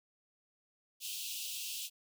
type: high-pass noise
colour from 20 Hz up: pink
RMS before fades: -41 dBFS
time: 1-1.9 s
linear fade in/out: 50 ms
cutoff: 2600 Hz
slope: 96 dB/octave
effects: none